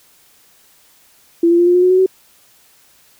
sine tone with pitch steps, 337.7 / 343 / 348.4 / 353.9 / 359.4 / 365.1 / 370.8 / 376.7 Hz, E4 / F4 / F4 / F4 / F4 / F#4 / F#4 / F#4, +42 / -31 / -4 / +23 / +50 / -23 / +4 / +31 cents, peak -8 dBFS, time 1.43-2.062 s, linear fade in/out 5 ms, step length 79 ms, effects white hiss -51 dBFS RMS until 3.19 s

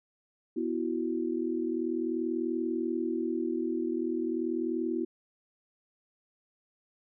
sine chord, B suspended fourth, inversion none, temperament equal, 246.9 / 329.6 / 370 Hz, B3 / E4 / F#4, 0 / 0 / 0 cents, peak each -34 / -31 / -34 dBFS, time 0.56-5.05 s, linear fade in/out 10 ms, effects none

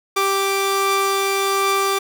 sawtooth tone pair together, 392 / 1174.7 Hz, G4 / D6, 0 / 0 cents, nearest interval octave + perfect fifth, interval 1900 cents, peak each -16 dBFS, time 0.16-1.99 s, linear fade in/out 10 ms, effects none

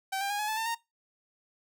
sawtooth tone with pitch steps, 772 / 795.5 / 819.8 / 844.8 / 870.6 / 897.1 / 924.5 Hz, G5 / G5 / G#5 / G#5 / A5 / A5 / A#5, -27 / +25 / -23 / +29 / -19 / +33 / -15 cents, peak -26 dBFS, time 0.12-0.75 s, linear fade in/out 10 ms, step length 90 ms, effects noise-tail reverb RT60 0.2 s tail -20 dB re dry

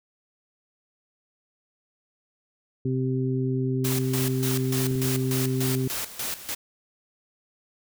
harmonic tone, 130 Hz, C3, 11 cents flat, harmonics 1 / 2 / 3, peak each -25 / -28 / -30 dBFS, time 2.85-5.88 s, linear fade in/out 5 ms
white noise with tremolo, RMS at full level -30 dBFS, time 3.84-6.55 s, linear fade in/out 10 ms, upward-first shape square, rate 3.4 Hz, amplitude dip 75%
clicks, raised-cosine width 3 ms, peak -25 dBFS, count 3, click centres 4.914 / 4.956 / 5.05 s
effects none

